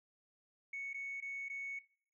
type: tone with dropouts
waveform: sine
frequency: 2217 Hz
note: C#7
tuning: in tune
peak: -39 dBFS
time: 0.73-1.79 s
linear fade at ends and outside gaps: 5 ms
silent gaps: 0.932-0.943 / 1.204-1.223 / 1.485-1.498 s
effects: noise-tail reverb RT60 0.5 s tail -20 dB re dry + tanh soft clip ceiling -36 dBFS